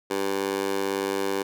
15% pulse tone with high-pass filter, 98 Hz, G2, in tune, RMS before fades -27 dBFS, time 0.1-1.43 s, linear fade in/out 10 ms, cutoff 430 Hz, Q 1.9, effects none

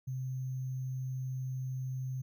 sine tone with sample-and-hold, 129.5 Hz, C3, 17 cents flat, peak -34 dBFS, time 0.07-2.22 s, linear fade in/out 10 ms, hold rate 6300 Hz, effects none

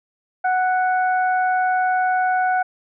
harmonic tone, 740 Hz, F#5, in tune, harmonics 1 / 2 / 3, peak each -17 / -23 / -38 dBFS, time 0.44-2.63 s, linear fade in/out 10 ms, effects none

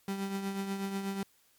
35% pulse tone with tremolo, 196 Hz, G3, in tune, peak -29 dBFS, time 0.08-1.23 s, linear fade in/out 2 ms, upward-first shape triangle, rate 8.2 Hz, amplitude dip 55%, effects white hiss -67 dBFS RMS until 1.58 s + MP3 96 kbps

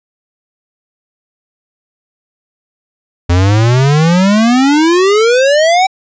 square exponential sweep, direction up, 85 to 776 Hz, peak -7 dBFS, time 3.29-5.87 s, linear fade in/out 10 ms, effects resampled to 16000 Hz

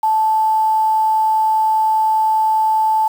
sine tone with quantisation, 875 Hz, A5, 10 cents flat, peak -12 dBFS, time 0.03-3.08 s, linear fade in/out 5 ms, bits 6, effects none

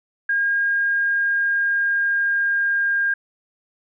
sine tone with pitch glide, 1620 to 1609.7 Hz, G#6 to G6, -43 to +45 cents, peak -17 dBFS, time 0.29-3.14 s, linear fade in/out 5 ms, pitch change -12 cents, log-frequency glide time 0.59-3.01 s, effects none

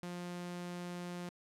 sawtooth tone, 176.4 Hz, F3, 18 cents sharp, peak -37 dBFS, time 0.03-1.29 s, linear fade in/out 0 ms, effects low-pass 11000 Hz 12 dB/octave

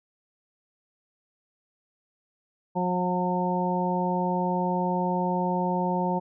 harmonic tone, 180 Hz, F#3, 47 cents flat, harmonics 1 / 2 / 3 / 4 / 5, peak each -27 / -32 / -32 / -33 / -28 dBFS, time 2.75-6.2 s, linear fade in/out 20 ms, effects none

